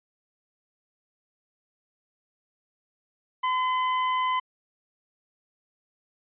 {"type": "tone", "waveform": "40% pulse", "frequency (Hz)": 1019, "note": "C6", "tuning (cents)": -46, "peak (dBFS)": -22, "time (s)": [3.43, 4.4], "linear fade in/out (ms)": 10, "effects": ["resampled to 8000 Hz"]}